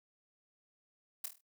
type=noise with echo; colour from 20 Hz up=blue; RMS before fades=-37 dBFS; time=1.24-1.26 s; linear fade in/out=5 ms; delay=25 ms; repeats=6; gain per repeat=-6 dB; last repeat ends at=1.41 s; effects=noise-tail reverb RT60 0.1 s tail -21 dB re dry